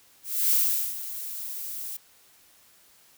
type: noise with ADSR envelope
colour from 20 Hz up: violet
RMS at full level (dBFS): -21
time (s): 0.23-1.97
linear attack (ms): 300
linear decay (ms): 410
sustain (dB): -14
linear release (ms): 6
effects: white hiss -58 dBFS RMS until 3.17 s